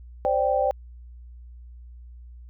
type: chord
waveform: sine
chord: C suspended second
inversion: none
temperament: equal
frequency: 523.3 / 587.3 / 784 Hz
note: C5 / D5 / G5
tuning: 0 / 0 / 0 cents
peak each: -24 dBFS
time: 0.25-0.71 s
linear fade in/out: 0 ms
effects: added 60 Hz sine -41 dBFS peak until 2.49 s